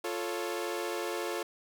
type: chord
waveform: sawtooth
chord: F augmented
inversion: none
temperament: equal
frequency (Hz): 349.2 / 440 / 554.4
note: F4 / A4 / C#5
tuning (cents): 0 / 0 / 0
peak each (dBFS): -32 / -33 / -35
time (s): 0.04-1.43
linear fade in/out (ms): 5
effects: none